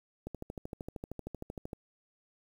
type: click train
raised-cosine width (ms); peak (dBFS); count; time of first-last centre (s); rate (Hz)
2; -26; 20; 0.27-1.732; 13
effects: 9-bit